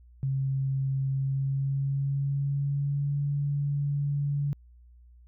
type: tone with pitch glide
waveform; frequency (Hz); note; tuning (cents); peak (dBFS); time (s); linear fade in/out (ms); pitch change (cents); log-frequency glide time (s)
sine; 135 to 143.03; C#3 to D3; -45 to -45; -25; 0.23-4.53; 0; +100; 1.11-3.21
effects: added 60 Hz sine -51 dBFS peak until 5.27 s